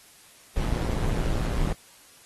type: noise with amplitude modulation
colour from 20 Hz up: brown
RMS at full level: -23 dBFS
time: 0.56-1.73 s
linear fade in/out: 5 ms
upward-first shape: sine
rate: 116 Hz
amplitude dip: 60%
effects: white hiss -53 dBFS RMS until 2.25 s + AAC 32 kbps